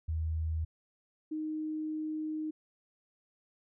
sine tone pair in turn, 79.9 / 310.3 Hz, D#2 / D#4, +47 / -5 cents, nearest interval octave + major seventh, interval 2348 cents, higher second, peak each -30 / -33 dBFS, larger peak first, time 0.08-0.65 / 1.31-2.51 s, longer second, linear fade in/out 10 ms, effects none

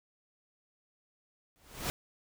pink noise with exponential growth, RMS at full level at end -31 dBFS, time 1.56-1.9 s, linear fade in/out 0 ms, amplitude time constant 73 ms, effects none

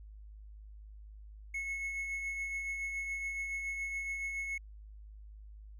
triangle tone with tremolo, 2189 Hz, C#7, 22 cents flat, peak -32 dBFS, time 1.54-4.58 s, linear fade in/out 5 ms, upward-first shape triangle, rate 7.1 Hz, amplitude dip 40%, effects added 52 Hz sine -48 dBFS peak until 5.79 s

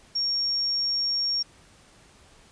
sine tone, 5540 Hz, F8, 15 cents flat, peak -23 dBFS, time 0.15-1.43 s, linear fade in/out 10 ms, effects pink hiss -55 dBFS RMS until 2.51 s + resampled to 22050 Hz

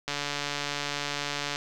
click train, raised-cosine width 0.2 ms, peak -13 dBFS, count 214, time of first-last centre 0.08-1.559 s, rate 144 Hz, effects none

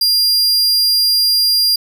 45% pulse tone, 4800 Hz, D8, 37 cents sharp, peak -10 dBFS, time 0.01-1.76 s, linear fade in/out 5 ms, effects none

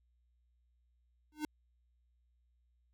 square tone with exponential growth, 303.4 Hz, D#4, 44 cents flat, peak -32 dBFS, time 1.32-1.45 s, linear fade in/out 2 ms, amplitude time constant 27 ms, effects added 60 Hz sine -70 dBFS peak until 2.93 s

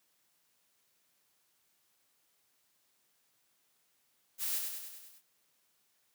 blue noise with echo, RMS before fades -35 dBFS, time 4.38-4.62 s, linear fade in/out 50 ms, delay 100 ms, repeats 6, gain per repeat -4 dB, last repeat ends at 5.22 s, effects white hiss -74 dBFS RMS until 6.14 s + high-pass 100 Hz 12 dB/octave

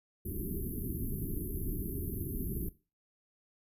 pink band-stop noise, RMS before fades -36 dBFS, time 0.25-2.69 s, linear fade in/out 5 ms, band 410 to 11000 Hz, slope 96 dB/octave, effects noise-tail reverb RT60 0.3 s tail -17 dB re dry + resampled to 32000 Hz

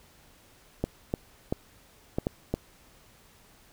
clicks, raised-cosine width 2 ms, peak -13 dBFS, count 6, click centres 0.84 / 1.139 / 1.525 / 2.185 / 2.269 / 2.54 s, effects pink hiss -58 dBFS RMS until 3.72 s

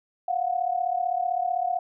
sine tone pair together, 701 / 736.7 Hz, F5 / F#5, +6 / -8 cents, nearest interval minor second, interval 86 cents, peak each -26 dBFS, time 0.28-1.79 s, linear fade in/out 5 ms, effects none

